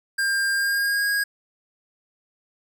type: tone with pitch glide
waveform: square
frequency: 1600 to 1640.2 Hz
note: G6 to G#6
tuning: +35 to -22 cents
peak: -21 dBFS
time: 0.18-1.24 s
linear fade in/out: 10 ms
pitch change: +43 cents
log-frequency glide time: 0.53-1.09 s
effects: none